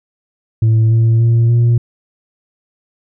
sine tone with pitch steps, 111.5 / 113.71 / 115.97 / 118.27 Hz, A2 / A#2 / A#2 / A#2, +23 / -43 / -9 / +25 cents, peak -5 dBFS, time 0.62-1.78 s, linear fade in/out 5 ms, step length 290 ms, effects tanh soft clip ceiling -7 dBFS

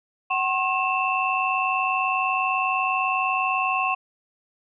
sine tone cluster, 754 / 1074 / 2628 / 2728 Hz, F#5 / C6 / E7 / F7, +32 / +45 / -6 / -41 cents, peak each -26 / -24 / -27 / -30 dBFS, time 0.3-3.95 s, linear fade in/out 10 ms, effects none

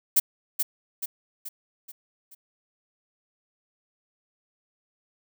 violet noise with echo, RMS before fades -18 dBFS, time 0.16-0.2 s, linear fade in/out 10 ms, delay 430 ms, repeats 5, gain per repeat -6 dB, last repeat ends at 2.35 s, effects none

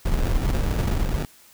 brown noise with sample-and-hold, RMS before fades -22 dBFS, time 0.05-1.25 s, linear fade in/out 2 ms, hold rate 1050 Hz, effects white hiss -52 dBFS RMS until 1.53 s

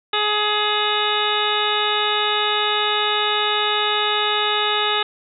harmonic tone with a mistuned harmonic, 420 Hz, G#4, 19 cents sharp, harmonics 1 / 2 / 3 / 4 / 5 / 6 / 7 / 8 / 9, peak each -26 / -25 / -24 / -28 / -30 / -30 / -25 / -26 / -26 dBFS, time 0.13-5.03 s, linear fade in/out 5 ms, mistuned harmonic 8, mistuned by +78 cents, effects none

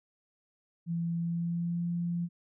sine tone with pitch glide, 168.8 to 172.25 Hz, E3 to F3, +41 to -24 cents, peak -29 dBFS, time 0.86-2.29 s, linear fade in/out 50 ms, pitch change +35 cents, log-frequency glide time 1.19-1.86 s, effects none

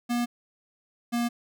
square tone pair in turn, 240 / 237.4 Hz, B3 / A#3, -49 / +32 cents, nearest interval unison, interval 19 cents, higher first, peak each -25 dBFS, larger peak neither, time 0.09-0.26 / 1.12-1.29 s, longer neither, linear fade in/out 20 ms, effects none

